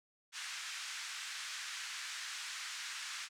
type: band-pass noise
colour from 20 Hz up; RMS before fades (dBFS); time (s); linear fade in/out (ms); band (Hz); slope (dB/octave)
pink; -44; 0.32-3.29; 50; 1400 to 7900; 24
effects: none